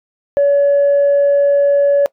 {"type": "tone", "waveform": "sine", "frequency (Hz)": 567, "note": "C#5", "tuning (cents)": 39, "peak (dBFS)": -7, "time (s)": [0.37, 2.06], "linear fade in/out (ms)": 0, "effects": ["noise-tail reverb RT60 0.1 s tail -22 dB re dry", "tanh soft clip ceiling -6 dBFS"]}